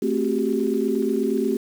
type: tone cluster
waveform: sine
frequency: 220.7 / 263 / 370.2 / 398.6 Hz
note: A3 / C4 / F#4 / G4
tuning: +5 / +9 / +1 / +29 cents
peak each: -25 dBFS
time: 0.02-1.57 s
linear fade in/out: 5 ms
effects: 7-bit